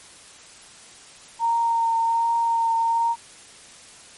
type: tone with vibrato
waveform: sine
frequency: 921 Hz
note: A#5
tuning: 21 cents flat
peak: -18 dBFS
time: 1.39-3.16 s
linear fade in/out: 50 ms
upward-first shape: triangle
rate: 1.3 Hz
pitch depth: 17 cents each way
effects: white hiss -46 dBFS RMS until 4.17 s + MP3 48 kbps